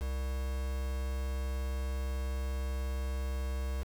triangle tone with quantisation, 65.6 Hz, C2, 5 cents sharp, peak -30 dBFS, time 0-3.84 s, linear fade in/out 20 ms, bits 7, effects none

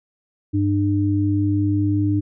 sine tone pair together, 100.41 / 300.9 Hz, G2 / D4, +42 / +42 cents, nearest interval octave + perfect fifth, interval 1900 cents, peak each -19 dBFS, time 0.53-2.21 s, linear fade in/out 20 ms, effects none

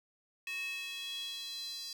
square tone with high-pass filter sweep, 368.9 Hz, F#4, 5 cents flat, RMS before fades -41 dBFS, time 0.47-1.93 s, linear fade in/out 2 ms, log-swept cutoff 2400 to 4600 Hz, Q 6.5, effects none

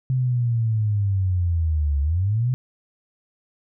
sine linear two-way sweep, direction down then up, 130.81 to 69.3 to 130.81 Hz, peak -18 dBFS, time 0.1-2.54 s, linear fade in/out 0 ms, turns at 2.01 s, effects none

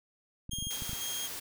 clicks, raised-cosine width 5 ms, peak -28 dBFS, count 8, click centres 0.494 / 0.534 / 0.586 / 0.625 / 0.67 / 0.822 / 0.894 / 0.932 s
20% pulse tone with tremolo, 3239 Hz, G#7, 44 cents flat, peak -30 dBFS, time 0.51-1.28 s, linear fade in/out 10 ms, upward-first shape square, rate 2 Hz, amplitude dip 45%
white noise, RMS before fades -40 dBFS, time 0.7-1.4 s, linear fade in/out 10 ms
effects none

